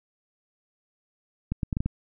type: clicks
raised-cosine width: 5 ms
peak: -14 dBFS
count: 6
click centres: 1.52 / 1.632 / 1.728 / 1.769 / 1.805 / 1.86 s
effects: none